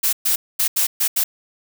blue noise bursts at uneven times, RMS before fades -18 dBFS, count 6, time 0.03-0.13 / 0.25-0.36 / 0.59-0.68 / 0.76-0.87 / 1-1.08 / 1.16-1.24 s, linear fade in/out 10 ms, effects none

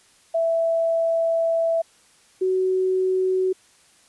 sine tone pair in turn, 661 / 373.9 Hz, E5 / F#4, +5 / +18 cents, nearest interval minor seventh, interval 987 cents, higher first, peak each -18 dBFS, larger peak neither, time 0.34-1.82 / 2.41-3.53 s, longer first, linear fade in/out 10 ms, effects white hiss -56 dBFS RMS until 4.08 s + resampled to 24000 Hz

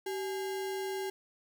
sine tone with sample-and-hold, 384.1 Hz, G4, 35 cents flat, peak -33 dBFS, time 0.06-1.1 s, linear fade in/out 5 ms, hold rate 1225 Hz, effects none

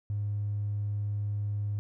triangle tone with tanh clipping, 103.1 Hz, G#2, 12 cents flat, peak -28 dBFS, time 0.1-1.79 s, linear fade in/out 0 ms, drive 1 dB, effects none

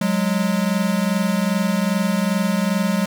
square tone pair together, 183.9 / 206.4 Hz, F#3 / G#3, -10 / -10 cents, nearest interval major second, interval 200 cents, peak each -21 dBFS, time 0.01-3.06 s, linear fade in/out 5 ms, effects none

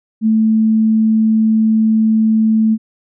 sine tone, 220 Hz, A3, in tune, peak -9 dBFS, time 0.21-2.78 s, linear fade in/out 50 ms, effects none

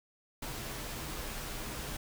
pink noise with comb filter, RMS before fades -40 dBFS, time 0.42-1.97 s, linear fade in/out 5 ms, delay 11 ms, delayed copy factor -0.5, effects none

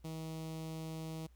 sawtooth tone with notch filter, 160 Hz, D#3, 49 cents sharp, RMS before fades -43 dBFS, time 0.04-1.27 s, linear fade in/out 10 ms, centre 1600 Hz, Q 1, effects added 60 Hz sine -59 dBFS peak until 1.35 s + pink hiss -75 dBFS RMS until 1.35 s

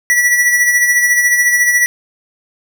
square tone with tremolo, 1949 Hz, B6, 23 cents flat, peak -8 dBFS, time 0.1-1.86 s, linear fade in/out 0 ms, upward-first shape sine, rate 14 Hz, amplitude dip 45%, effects none

